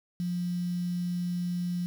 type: tone with quantisation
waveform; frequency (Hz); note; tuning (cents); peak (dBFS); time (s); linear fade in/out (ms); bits
sine; 176.7; F3; +21; -28; 0.2-1.86; 0; 8
effects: none